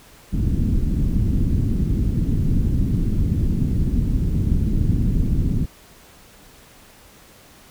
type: low-pass noise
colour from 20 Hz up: pink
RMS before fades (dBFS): -19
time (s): 0.32-5.66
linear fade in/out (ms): 20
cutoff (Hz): 260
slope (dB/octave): 24
effects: pink hiss -48 dBFS RMS until 7.7 s